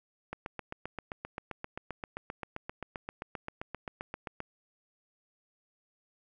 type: click train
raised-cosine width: 0.5 ms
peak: -22 dBFS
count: 32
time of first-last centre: 0.33-4.404 s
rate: 7.61 Hz
effects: none